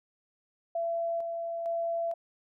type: tone with tremolo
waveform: sine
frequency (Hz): 673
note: E5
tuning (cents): +36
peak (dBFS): -28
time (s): 0.75-2.14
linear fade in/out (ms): 5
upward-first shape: square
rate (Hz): 1.1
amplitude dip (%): 35
effects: none

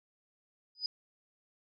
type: tone with exponential growth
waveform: sine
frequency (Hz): 4978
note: D#8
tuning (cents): 0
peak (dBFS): -27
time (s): 0.75-0.86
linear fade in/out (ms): 2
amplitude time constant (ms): 23
effects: none

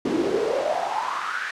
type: noise with high-pass filter sweep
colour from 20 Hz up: brown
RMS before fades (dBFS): -25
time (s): 0.05-1.51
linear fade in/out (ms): 5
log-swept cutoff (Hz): 280 to 1700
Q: 7
effects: low-pass 7000 Hz 12 dB/octave

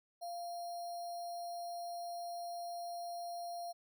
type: tone with sample-and-hold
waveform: sine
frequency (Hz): 694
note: F5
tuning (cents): -11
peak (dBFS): -40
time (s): 0.21-3.73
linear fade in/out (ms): 20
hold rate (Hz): 4900
effects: none

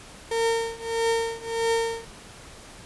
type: tone with tremolo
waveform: 35% pulse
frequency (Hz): 457.4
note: A#4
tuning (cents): -33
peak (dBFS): -18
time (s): 0.31-2.05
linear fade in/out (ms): 5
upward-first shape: triangle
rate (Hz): 1.6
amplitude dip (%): 95
effects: pink hiss -45 dBFS RMS until 2.85 s + resampled to 24000 Hz

